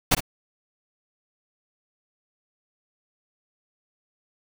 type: noise with echo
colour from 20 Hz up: pink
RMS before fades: -17 dBFS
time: 0.11-0.15 s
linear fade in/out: 10 ms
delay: 56 ms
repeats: 1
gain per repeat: -11 dB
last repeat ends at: 0.206 s
effects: none